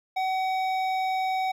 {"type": "tone with hard clipping", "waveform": "triangle", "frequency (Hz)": 755, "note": "F#5", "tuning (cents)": 35, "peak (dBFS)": -26, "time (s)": [0.16, 1.52], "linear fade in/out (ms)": 10, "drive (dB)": 15, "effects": []}